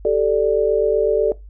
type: chord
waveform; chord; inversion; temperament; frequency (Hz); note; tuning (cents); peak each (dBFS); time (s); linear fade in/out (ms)
sine; G suspended second; none; equal; 392 / 440 / 587.3; G4 / A4 / D5; 0 / 0 / 0; -21 / -16 / -19; 0.05-1.32; 2
effects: noise-tail reverb RT60 0.2 s tail -19 dB re dry + added 50 Hz sine -36 dBFS peak until 1.49 s